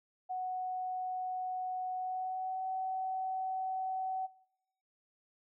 sine tone with pitch glide, 740 to 755.1 Hz, F#5 to F#5, 0 to +35 cents, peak -34 dBFS, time 0.29-4.27 s, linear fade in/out 20 ms, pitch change +35 cents, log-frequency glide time 1.97-2.66 s, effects noise-tail reverb RT60 0.8 s tail -21 dB re dry

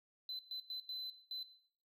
triangle tone bursts at uneven times, 4035 Hz, B7, 36 cents sharp, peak -38 dBFS, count 5, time 0.29-0.39 / 0.51-0.6 / 0.7-0.8 / 0.89-1.1 / 1.31-1.43 s, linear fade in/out 2 ms, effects noise-tail reverb RT60 0.7 s tail -20 dB re dry + tanh soft clip ceiling -37 dBFS

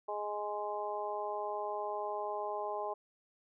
harmonic tone, 208.1 Hz, G#3, 4 cents sharp, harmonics 2 / 3 / 4 / 5, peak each -41 / -40 / -39 / -42 dBFS, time 0.08-2.94 s, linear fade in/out 10 ms, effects none

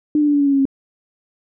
sine tone with pitch steps, 300 / 295.7 / 291.5 / 287.3 / 283.2 / 279.1 / 275.1 / 271.2 Hz, D4 / D4 / D4 / D4 / C#4 / C#4 / C#4 / C#4, +37 / +12 / -13 / -38 / +37 / +12 / -13 / -38 cents, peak -12 dBFS, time 0.15-0.654 s, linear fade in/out 2 ms, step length 63 ms, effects none

